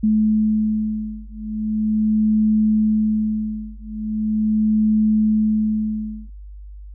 sine beating tone pair, 215.4 / 215.8 Hz, A3 / A3, -37 / -33 cents, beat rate 0.4 Hz, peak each -19 dBFS, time 0.03-6.3 s, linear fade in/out 10 ms, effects added 50 Hz sine -34 dBFS peak until 6.94 s

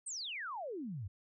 sine exponential sweep, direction down, 8870 to 86.6 Hz, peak -39 dBFS, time 0.06-1.08 s, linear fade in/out 10 ms, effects none

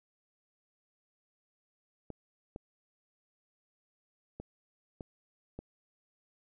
clicks, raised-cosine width 2 ms, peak -28 dBFS, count 5, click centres 2.103 / 2.561 / 4.4 / 5.008 / 5.59 s, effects none

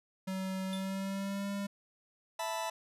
square tone with pitch glide, 189.4 to 199.85 Hz, F#3 to G3, +41 to +34 cents, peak -35 dBFS, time 0.27-1.67 s, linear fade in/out 10 ms, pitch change +93 cents, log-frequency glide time 0.66-1.5 s
square tone with exponential decay, 3520 Hz, A7, in tune, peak -39 dBFS, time 0.73-0.92 s, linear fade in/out 0 ms, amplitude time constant 40 ms
40% pulse chord, E suspended fourth, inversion none, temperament just, 659.3 / 879 / 988.9 Hz, E5 / A5 / B5, 0 / -2 / +2 cents, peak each -38 dBFS, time 2.39-2.7 s, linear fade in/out 5 ms
effects resampled to 32000 Hz

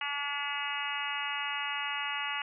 harmonic tone with a mistuned harmonic, 286.7 Hz, D4, 42 cents flat, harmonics 3 / 4 / 5 / 6 / 7 / 8 / 9 / 10, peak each -40 / -40 / -41 / -43 / -38 / -43 / -40 / -38 dBFS, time 0.01-2.42 s, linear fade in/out 2 ms, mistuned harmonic 8, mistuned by -22 cents, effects none

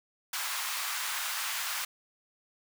pink high-pass noise, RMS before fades -34 dBFS, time 0.33-1.85 s, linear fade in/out 5 ms, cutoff 1000 Hz, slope 24 dB/octave, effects none

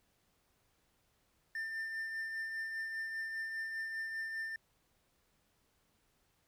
triangle tone with tremolo, 1793 Hz, A6, 32 cents sharp, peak -34 dBFS, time 1.55-4.56 s, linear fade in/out 2 ms, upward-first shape triangle, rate 5 Hz, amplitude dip 40%, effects pink hiss -75 dBFS RMS until 6.47 s

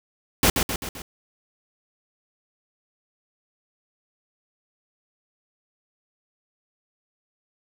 pink noise with echo, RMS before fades -17 dBFS, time 0.43-0.5 s, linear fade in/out 2 ms, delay 130 ms, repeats 4, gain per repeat -5 dB, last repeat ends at 1.02 s, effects none

